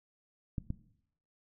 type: clicks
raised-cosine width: 5 ms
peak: -22 dBFS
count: 2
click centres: 0.582 / 0.704 s
effects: noise-tail reverb RT60 0.7 s tail -17 dB re dry